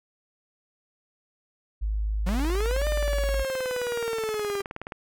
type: tone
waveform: sine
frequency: 52.5 Hz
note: G#1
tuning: 19 cents sharp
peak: -24 dBFS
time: 1.81-3.44 s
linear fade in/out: 20 ms
type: linear two-way sweep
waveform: 45% pulse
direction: up then down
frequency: 170 to 605 to 394.6 Hz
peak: -27 dBFS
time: 2.26-4.62 s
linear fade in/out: 10 ms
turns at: 2.87 s
type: click train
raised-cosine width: 0.5 ms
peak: -20 dBFS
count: 51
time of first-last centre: 2.29-4.922 s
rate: 19 Hz
effects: none